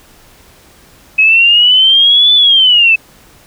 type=linear two-way sweep; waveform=sine; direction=up then down; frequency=2546 to 3510 to 2592 Hz; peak=-4 dBFS; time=1.18-2.96 s; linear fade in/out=10 ms; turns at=2.34 s; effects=pink hiss -43 dBFS RMS until 3.46 s